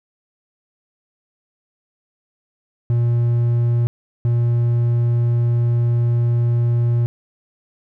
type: tone pair in turn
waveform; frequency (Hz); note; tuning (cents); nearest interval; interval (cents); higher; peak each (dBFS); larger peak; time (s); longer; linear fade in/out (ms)
triangle; 118.8 / 118.8; A#2 / A#2; +33 / +33; unison; 0; neither; -12; neither; 2.9-3.87 / 4.25-7.06; second; 0
effects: none